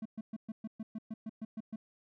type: tone bursts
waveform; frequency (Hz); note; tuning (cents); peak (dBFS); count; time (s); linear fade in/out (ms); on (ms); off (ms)
triangle; 220; A3; 0; -35; 12; 0.02-1.76; 5; 35; 120
effects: none